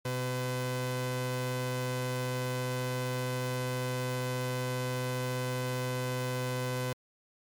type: tone pair together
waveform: sawtooth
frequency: 126.45 / 252.9 Hz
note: B2 / B3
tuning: +41 / +41 cents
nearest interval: octave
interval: 1200 cents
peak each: -28 / -29 dBFS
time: 0.05-6.93 s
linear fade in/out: 5 ms
effects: MP3 96 kbps